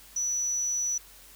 sine tone, 5920 Hz, F#8, in tune, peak -26 dBFS, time 0.16-0.98 s, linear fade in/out 5 ms, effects added 47 Hz sine -58 dBFS peak until 1.35 s + white hiss -52 dBFS RMS until 1.35 s

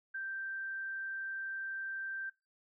sine tone, 1568 Hz, G6, in tune, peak -37 dBFS, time 0.14-2.3 s, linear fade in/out 10 ms, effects noise-tail reverb RT60 0.2 s tail -17 dB re dry

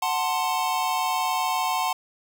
square chord, F# diminished, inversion none, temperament equal with one note detuned, 740 / 887.1 / 1046.5 Hz, F#5 / A5 / C6, 0 / +14 / 0 cents, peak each -28 dBFS, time 0.02-1.93 s, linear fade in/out 5 ms, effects none

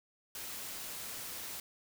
white noise, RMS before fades -43 dBFS, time 0.35-1.6 s, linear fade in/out 2 ms, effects none

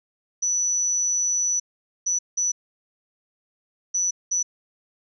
sine tone bursts at uneven times, 5940 Hz, F#8, 6 cents sharp, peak -20 dBFS, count 5, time 0.42-1.6 / 2.06-2.19 / 2.37-2.52 / 3.94-4.11 / 4.31-4.43 s, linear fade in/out 10 ms, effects none

